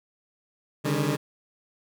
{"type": "tone cluster", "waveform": "20% pulse", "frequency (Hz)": [140.6, 152.5, 200.9], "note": ["C#3", "D#3", "G3"], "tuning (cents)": [25, -34, 43], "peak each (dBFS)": [-22, -22, -27], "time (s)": [0.84, 1.17], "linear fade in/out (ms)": 20, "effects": []}